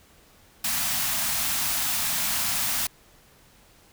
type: band-stop noise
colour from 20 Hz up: white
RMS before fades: -26 dBFS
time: 0.64-2.87 s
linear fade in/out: 5 ms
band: 290 to 620 Hz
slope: 96 dB/octave
effects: pink hiss -56 dBFS RMS until 3.92 s